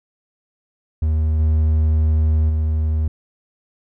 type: tone with level steps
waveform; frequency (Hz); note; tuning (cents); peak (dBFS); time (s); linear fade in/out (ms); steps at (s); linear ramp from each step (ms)
triangle; 78; D#2; +5; -13 / -11 / -14; 1.02-3.08; 5; 1.39 / 2.49; 10
effects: none